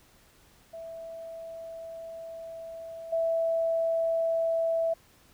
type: tone with level steps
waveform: sine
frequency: 659 Hz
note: E5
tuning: 1 cent flat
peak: -38 / -24 dBFS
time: 0.73-4.94 s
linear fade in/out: 10 ms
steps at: 3.12 s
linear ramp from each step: 10 ms
effects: pink hiss -60 dBFS RMS until 5.33 s